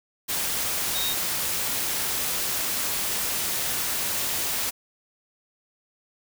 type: tone in noise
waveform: sine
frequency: 3733 Hz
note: A#7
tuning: 2 cents sharp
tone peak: -28 dBFS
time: 0.94-1.14 s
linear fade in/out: 20 ms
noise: white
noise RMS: -27 dBFS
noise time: 0.28-4.71 s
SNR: -4 dB
effects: none